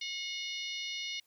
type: harmonic tone with a mistuned harmonic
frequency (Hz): 725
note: F#5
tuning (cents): -35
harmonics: 3 / 4 / 5 / 6 / 7 / 8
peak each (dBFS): -41 / -41 / -42 / -46 / -48 / -48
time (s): 0.01-1.2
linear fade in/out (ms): 5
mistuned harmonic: 6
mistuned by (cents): -40
effects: white hiss -72 dBFS RMS until 1.26 s